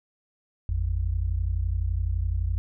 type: tone pair together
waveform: sine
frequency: 53.86 / 85.7 Hz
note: A1 / F2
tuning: -36 / -32 cents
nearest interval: minor sixth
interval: 804 cents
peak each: -26 dBFS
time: 0.69-2.58 s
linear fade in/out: 0 ms
effects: none